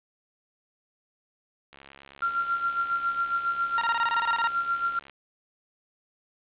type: click train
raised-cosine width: 0.2 ms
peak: -28 dBFS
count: 234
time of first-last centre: 1.73-5.097 s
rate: 69.2 Hz
type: tone with tremolo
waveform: sine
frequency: 1379 Hz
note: F6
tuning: 22 cents flat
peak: -22 dBFS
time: 2.22-4.99 s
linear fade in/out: 2 ms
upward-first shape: sine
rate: 7.3 Hz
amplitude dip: 65%
type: tone bursts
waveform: sawtooth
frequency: 932.3 Hz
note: A#5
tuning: in tune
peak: -21 dBFS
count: 13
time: 3.78-4.473 s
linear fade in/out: 0 ms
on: 33 ms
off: 22 ms
effects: resampled to 8000 Hz + 8-bit